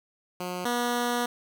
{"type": "tone pair in turn", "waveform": "10% pulse", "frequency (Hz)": [179.9, 241.6], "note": ["F#3", "B3"], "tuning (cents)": [-48, -38], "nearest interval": "perfect fourth", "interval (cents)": 510, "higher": "second", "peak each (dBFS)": [-23, -17], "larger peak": "second", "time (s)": [[0.4, 0.65], [0.65, 1.26]], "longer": "second", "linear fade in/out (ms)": 5, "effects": []}